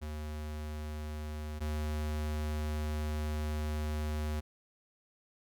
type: tone pair in turn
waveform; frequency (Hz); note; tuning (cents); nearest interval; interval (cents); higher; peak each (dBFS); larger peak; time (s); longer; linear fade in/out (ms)
square; 76 / 76; D#2 / D#2; -40 / -40; unison; 0; neither; -38 / -33; second; 0.01-1.6 / 1.6-4.41; second; 20
effects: none